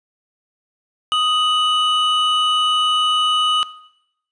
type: tone pair together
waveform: triangle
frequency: 1246.9 / 2960 Hz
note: D#6 / F#7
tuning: +3 / 0 cents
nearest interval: octave + minor third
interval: 1497 cents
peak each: -16 dBFS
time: 1.12-3.63 s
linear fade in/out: 0 ms
effects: noise-tail reverb RT60 0.8 s tail -18 dB re dry + resampled to 22050 Hz